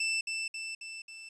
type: tone with echo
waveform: sawtooth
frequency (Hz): 2657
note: E7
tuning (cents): +13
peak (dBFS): -25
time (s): 0-0.21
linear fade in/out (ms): 5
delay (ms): 270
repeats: 4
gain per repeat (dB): -4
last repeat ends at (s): 1.29
effects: resampled to 22050 Hz + 11-bit